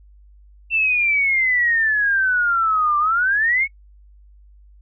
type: exponential two-way sweep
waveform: sine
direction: down then up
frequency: 2700 to 1174.7 to 2239 Hz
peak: -15 dBFS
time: 0.7-3.68 s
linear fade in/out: 50 ms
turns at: 2.98 s
effects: noise-tail reverb RT60 0.1 s tail -26 dB re dry + added 50 Hz sine -45 dBFS peak until 4.81 s